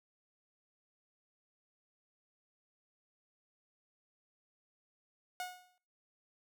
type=tone with exponential decay; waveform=sawtooth; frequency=727 Hz; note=F#5; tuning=31 cents flat; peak=-32 dBFS; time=5.4-5.78 s; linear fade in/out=1 ms; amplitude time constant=81 ms; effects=noise-tail reverb RT60 0.6 s tail -26 dB re dry